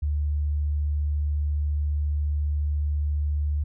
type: tone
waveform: sine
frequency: 73.8 Hz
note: D2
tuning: 9 cents sharp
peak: -22 dBFS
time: 0.02-3.64 s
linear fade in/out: 10 ms
effects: none